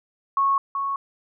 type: tone pair in turn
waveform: sine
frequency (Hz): 1100 / 1105.1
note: C#6 / C#6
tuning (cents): -14 / -6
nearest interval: unison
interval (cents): 8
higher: second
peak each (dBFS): -17 / -23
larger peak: first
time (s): 0.37-0.58 / 0.75-0.96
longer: neither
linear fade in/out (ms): 2
effects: none